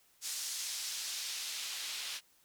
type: noise with band-pass filter sweep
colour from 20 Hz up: white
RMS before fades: -40 dBFS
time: 0.21-2.21 s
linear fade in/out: 50 ms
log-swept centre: 6000 to 3300 Hz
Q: 1.1
effects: white hiss -68 dBFS RMS until 2.44 s